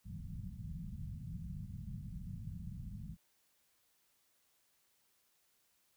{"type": "low-pass noise", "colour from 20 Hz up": "white", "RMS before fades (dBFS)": -45, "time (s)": [0.04, 3.17], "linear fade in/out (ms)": 50, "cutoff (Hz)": 190, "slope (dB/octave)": 48, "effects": ["white hiss -75 dBFS RMS until 5.96 s"]}